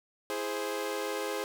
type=chord; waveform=sawtooth; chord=E augmented; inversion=none; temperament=equal; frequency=329.6 / 415.3 / 523.3 Hz; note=E4 / G#4 / B#4; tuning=0 / 0 / 0 cents; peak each=-36 / -31 / -32 dBFS; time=0.3-1.44 s; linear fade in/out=0 ms; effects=none